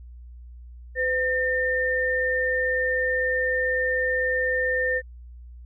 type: tone pair together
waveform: sine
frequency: 508.1 / 1809 Hz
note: B4 / A6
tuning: +49 / +48 cents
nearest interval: octave + minor seventh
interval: 2199 cents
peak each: -25 / -23 dBFS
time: 0.95-5.02 s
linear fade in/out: 50 ms
effects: added 60 Hz sine -40 dBFS peak until 5.65 s